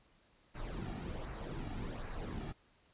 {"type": "noise with flanger", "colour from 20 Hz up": "brown", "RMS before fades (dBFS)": -42, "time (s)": [0.54, 2.53], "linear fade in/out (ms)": 20, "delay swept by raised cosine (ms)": [0.28, 1.98], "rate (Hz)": 1.3, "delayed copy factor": -0.55, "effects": ["pink hiss -69 dBFS RMS until 2.93 s", "resampled to 8000 Hz"]}